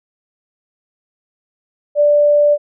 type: tone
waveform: sine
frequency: 587.3 Hz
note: D5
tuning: in tune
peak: -8 dBFS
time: 1.95-2.58 s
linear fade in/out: 50 ms
effects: none